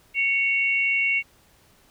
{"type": "tone pair together", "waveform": "sine", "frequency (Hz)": [2219, 2746], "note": ["C#7", "F7"], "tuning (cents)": [1, -30], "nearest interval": "major third", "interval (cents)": 369, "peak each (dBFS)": [-21, -24], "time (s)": [0.14, 1.23], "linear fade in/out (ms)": 50, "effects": ["pink hiss -58 dBFS RMS until 1.9 s"]}